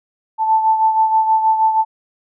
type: beating tone pair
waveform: sine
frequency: 880 / 886.3 Hz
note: A5 / A5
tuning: 0 / +12 cents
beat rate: 6.3 Hz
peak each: -12 / -20 dBFS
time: 0.38-1.85 s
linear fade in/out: 50 ms
effects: none

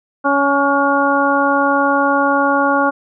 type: harmonic tone with a mistuned harmonic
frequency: 279.9 Hz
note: C#4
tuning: 17 cents sharp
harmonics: 1 / 2 / 3 / 4 / 5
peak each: -18 / -18 / -18 / -18 / -18 dBFS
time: 0.24-2.91 s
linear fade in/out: 20 ms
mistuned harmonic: 5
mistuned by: +24 cents
effects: none

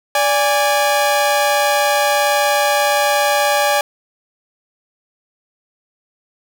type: tone pair together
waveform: sawtooth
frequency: 582 / 823.1 Hz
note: D5 / G#5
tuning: -16 / -16 cents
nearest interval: tritone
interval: 600 cents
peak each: -12 dBFS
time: 0.15-3.81 s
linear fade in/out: 2 ms
effects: none

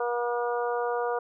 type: harmonic tone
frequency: 240 Hz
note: B3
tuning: 49 cents flat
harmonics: 2 / 3 / 4 / 5 / 6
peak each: -28 / -32 / -34 / -36 / -38 dBFS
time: 0-1.19 s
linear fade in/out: 5 ms
effects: none

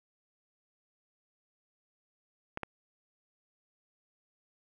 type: clicks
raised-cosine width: 0.5 ms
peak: -20 dBFS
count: 2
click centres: 2.574 / 2.633 s
effects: 10-bit

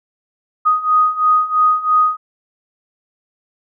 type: beating tone pair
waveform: sine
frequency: 1244.5 / 1247.5 Hz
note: D#6 / D#6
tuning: 0 / +4 cents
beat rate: 3 Hz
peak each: -16 / -13 dBFS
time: 0.65-2.17 s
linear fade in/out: 20 ms
effects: none

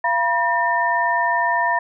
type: tone cluster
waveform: sine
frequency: 686 / 965 / 1807 Hz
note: F5 / B5 / A6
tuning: -31 / -40 / +46 cents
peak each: -23 / -19 / -21 dBFS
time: 0.04-1.79 s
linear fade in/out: 5 ms
effects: none

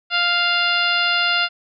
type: harmonic tone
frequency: 698.5 Hz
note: F5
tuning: in tune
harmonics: 1 / 2 / 3 / 4 / 5 / 6 / 7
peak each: -27 / -20 / -26 / -21 / -26 / -27 / -28 dBFS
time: 0.1-1.49 s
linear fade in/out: 50 ms
effects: none

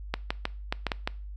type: clicks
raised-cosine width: 0.3 ms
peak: -11 dBFS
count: 7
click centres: 0.14 / 0.305 / 0.454 / 0.725 / 0.867 / 0.918 / 1.075 s
effects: noise-tail reverb RT60 0.4 s tail -22 dB re dry + added 50 Hz sine -37 dBFS peak until 1.36 s

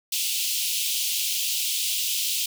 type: high-pass noise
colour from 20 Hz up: pink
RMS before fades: -26 dBFS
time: 0.12-2.46 s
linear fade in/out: 5 ms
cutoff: 2700 Hz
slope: 48 dB/octave
effects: none

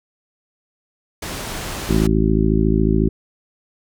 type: low-pass noise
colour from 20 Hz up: pink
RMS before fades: -28 dBFS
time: 1.22-2.07 s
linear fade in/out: 5 ms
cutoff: 12000 Hz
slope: 12 dB/octave
type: harmonic tone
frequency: 54 Hz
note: A1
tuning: 32 cents flat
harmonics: 1 / 2 / 3 / 4 / 5 / 6 / 7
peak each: -19 / -24 / -20 / -20 / -24 / -22 / -22 dBFS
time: 1.89-3.09 s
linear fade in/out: 5 ms
effects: none

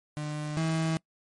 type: tone pair in turn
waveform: 35% pulse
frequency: 150.3 / 161.38 Hz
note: D3 / E3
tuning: +40 / -36 cents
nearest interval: minor second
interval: 124 cents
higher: second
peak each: -30 / -24 dBFS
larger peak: second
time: 0.17-0.57 / 0.57-0.97 s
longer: neither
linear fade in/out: 0 ms
effects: noise-tail reverb RT60 0.1 s tail -24 dB re dry + MP3 48 kbps

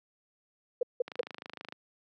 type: tone bursts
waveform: sine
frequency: 490.9 Hz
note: B4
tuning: 10 cents flat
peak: -24 dBFS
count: 3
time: 0.81-1.21 s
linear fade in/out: 5 ms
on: 20 ms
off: 170 ms
type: click train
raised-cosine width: 0.3 ms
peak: -25 dBFS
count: 18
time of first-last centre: 1.08-1.724 s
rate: 26.4 Hz
effects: high-pass 200 Hz 12 dB/octave

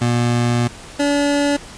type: tone pair in turn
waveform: 25% pulse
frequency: 120 / 286.7 Hz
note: B2 / D4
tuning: -49 / -42 cents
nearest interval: octave + minor third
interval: 1507 cents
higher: second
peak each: -11 / -11 dBFS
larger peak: neither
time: 0.01-0.68 / 0.99-1.57 s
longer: first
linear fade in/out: 10 ms
effects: pink hiss -37 dBFS RMS until 1.77 s + resampled to 22050 Hz

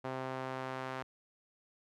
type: tone with band-pass filter sweep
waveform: sawtooth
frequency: 130.81 Hz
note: C3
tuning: in tune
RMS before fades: -40 dBFS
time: 0.04-1.03 s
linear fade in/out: 10 ms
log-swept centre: 770 to 1200 Hz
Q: 0.89
effects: none

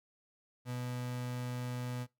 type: tone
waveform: 35% pulse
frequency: 124 Hz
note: B2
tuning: 7 cents sharp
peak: -35 dBFS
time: 0.65-2.07 s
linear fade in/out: 50 ms
effects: noise-tail reverb RT60 0.2 s tail -21 dB re dry

